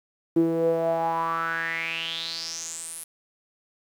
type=tone with band-pass filter sweep; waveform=sawtooth; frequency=164.81 Hz; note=E3; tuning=in tune; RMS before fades=-27 dBFS; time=0.36-3.04 s; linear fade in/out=5 ms; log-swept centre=330 to 11000 Hz; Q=7.1; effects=9-bit